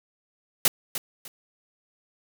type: noise with echo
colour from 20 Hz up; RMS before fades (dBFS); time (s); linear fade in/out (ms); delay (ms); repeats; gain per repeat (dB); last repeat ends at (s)
white; -18; 0.65-0.68; 2; 300; 2; -12; 1.28
effects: none